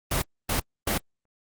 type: noise bursts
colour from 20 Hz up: pink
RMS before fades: -25 dBFS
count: 3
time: 0.11-0.98 s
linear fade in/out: 5 ms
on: 110 ms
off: 270 ms
effects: Opus 24 kbps